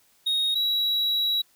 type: tone pair in turn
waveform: triangle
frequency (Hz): 3742 / 3887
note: A#7 / B7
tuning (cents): +6 / -28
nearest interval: minor second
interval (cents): 66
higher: second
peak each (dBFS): -20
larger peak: neither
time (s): 0.26-0.55 / 0.55-1.42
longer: second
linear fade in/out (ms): 10
effects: white hiss -62 dBFS RMS until 1.55 s